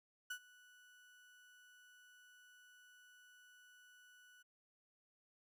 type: tone with ADSR envelope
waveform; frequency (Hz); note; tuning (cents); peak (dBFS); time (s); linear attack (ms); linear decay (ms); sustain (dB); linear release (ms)
35% pulse; 1480; F#6; 0; -39; 0.3-4.43; 8; 77; -22; 13
effects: none